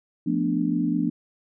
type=chord; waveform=sine; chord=B half-diminished seventh; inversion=second; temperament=equal with one note detuned; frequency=174.61 / 220 / 245.7 / 293.7 Hz; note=F3 / A3 / B3 / D4; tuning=0 / 0 / -9 / 0 cents; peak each=-27 / -29 / -26 / -25 dBFS; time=0.26-1.1 s; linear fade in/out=10 ms; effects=none